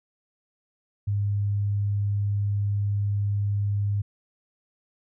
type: tone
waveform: sine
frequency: 101.7 Hz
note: G#2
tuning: 36 cents flat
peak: -22 dBFS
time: 1.07-4.02 s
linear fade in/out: 10 ms
effects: none